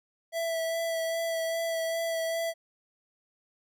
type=tone with vibrato; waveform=square; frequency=659.3 Hz; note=E5; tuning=in tune; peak=-29 dBFS; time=0.32-2.54 s; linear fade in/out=50 ms; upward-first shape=sine; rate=2.5 Hz; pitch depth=16 cents each way; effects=none